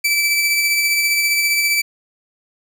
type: tone with tremolo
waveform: sawtooth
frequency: 2318 Hz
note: D7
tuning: 23 cents flat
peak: -10 dBFS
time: 0.04-1.82 s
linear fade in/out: 10 ms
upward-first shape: sine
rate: 15 Hz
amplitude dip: 30%
effects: none